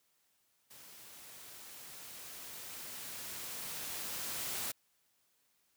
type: noise with level ramp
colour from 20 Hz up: white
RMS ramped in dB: -55 to -38 dBFS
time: 0.7-4.72 s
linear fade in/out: 10 ms
effects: white hiss -75 dBFS RMS until 5.76 s + high-pass 60 Hz 12 dB/octave